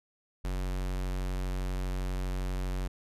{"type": "tone", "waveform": "square", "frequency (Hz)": 46.25, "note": "F#1", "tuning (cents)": 0, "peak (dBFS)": -31, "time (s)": [0.44, 2.88], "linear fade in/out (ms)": 10, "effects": ["resampled to 32000 Hz"]}